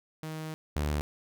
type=tone pair in turn; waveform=sawtooth; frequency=157.2 / 74.19 Hz; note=D#3 / D2; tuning=+18 / +18 cents; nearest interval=octave + minor second; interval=1300 cents; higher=first; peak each=-32 / -24 dBFS; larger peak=second; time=0.23-0.54 / 0.76-1.01 s; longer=first; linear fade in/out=0 ms; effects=none